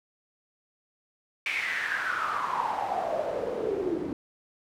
pink noise with band-pass filter sweep, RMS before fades -30 dBFS, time 1.46-4.13 s, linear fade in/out 2 ms, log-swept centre 2400 to 300 Hz, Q 7.4, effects none

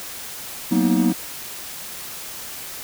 triangle chord, B major seventh, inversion second, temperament equal with one note detuned, 185 / 233.1 / 246.9 / 315.8 Hz, F#3 / A#3 / B3 / D#4, 0 / 0 / 0 / +26 cents, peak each -19 dBFS, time 0.71-1.13 s, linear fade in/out 10 ms, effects white hiss -34 dBFS RMS until 2.83 s

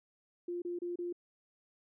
sine tone bursts, 350 Hz, F4, 4 cents sharp, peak -35 dBFS, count 4, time 0.48-1.127 s, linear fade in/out 5 ms, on 140 ms, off 29 ms, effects none

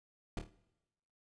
brown noise with echo, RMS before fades -34 dBFS, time 0.37-0.39 s, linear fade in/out 2 ms, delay 26 ms, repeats 4, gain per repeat -7 dB, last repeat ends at 0.494 s, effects noise-tail reverb RT60 1.0 s tail -19 dB re dry + resampled to 22050 Hz

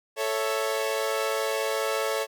sawtooth chord, A major, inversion none, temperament equal, 440 / 554.4 / 659.3 Hz, A4 / C#5 / E5, 0 / 0 / 0 cents, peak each -25 / -25 / -29 dBFS, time 0.16-2.27 s, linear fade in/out 50 ms, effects none

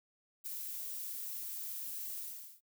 violet noise with ADSR envelope, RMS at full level -40 dBFS, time 0.44-2.61 s, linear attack 23 ms, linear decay 9 ms, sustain -2 dB, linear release 420 ms, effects noise-tail reverb RT60 0.1 s tail -26 dB re dry

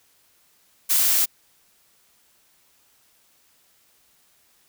blue noise, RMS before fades -19 dBFS, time 0.89-1.26 s, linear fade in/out 20 ms, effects white hiss -61 dBFS RMS until 4.68 s

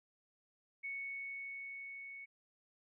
sine tone with level ramp, 2217 Hz, C#7, in tune, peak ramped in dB -39 to -47 dBFS, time 0.83-2.26 s, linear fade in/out 20 ms, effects none

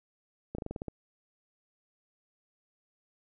slowing click train, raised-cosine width 2 ms, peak -23 dBFS, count 8, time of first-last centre 0.55-0.883 s, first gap 34 ms, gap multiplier 1.11, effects none

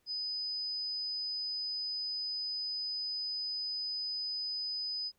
sine tone, 5000 Hz, D#8, 8 cents sharp, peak -34 dBFS, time 0.06-5.12 s, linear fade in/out 50 ms, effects pink hiss -75 dBFS RMS until 5.18 s

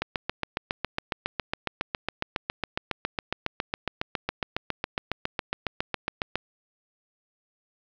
click train, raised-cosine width 0.3 ms, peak -10 dBFS, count 47, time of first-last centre 0.02-6.356 s, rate 7.26 Hz, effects low-pass 5000 Hz 12 dB/octave + 8-bit

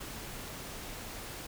pink noise, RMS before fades -43 dBFS, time 0-1.47 s, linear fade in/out 10 ms, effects none

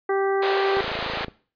harmonic tone, 390.9 Hz, G4, 5 cents flat, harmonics 1 / 2 / 3 / 4 / 5, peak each -21 / -27 / -31 / -33 / -35 dBFS, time 0.09-0.81 s, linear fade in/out 5 ms
pink band-pass noise, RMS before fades -29 dBFS, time 0.42-1.25 s, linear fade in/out 5 ms, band 390 to 4400 Hz, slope 48 dB/octave
click train, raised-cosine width 2 ms, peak -21 dBFS, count 15, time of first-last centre 0.77-1.283 s, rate 27.3 Hz
effects noise-tail reverb RT60 0.4 s tail -20 dB re dry + resampled to 11025 Hz

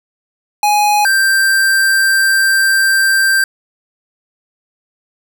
square tone pair in turn, 833 / 1572.5 Hz, G#5 / G6, +5 / +5 cents, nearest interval major seventh, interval 1100 cents, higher second, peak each -10 dBFS, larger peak neither, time 0.63-1.05 / 1.05-3.44 s, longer second, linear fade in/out 2 ms, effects none

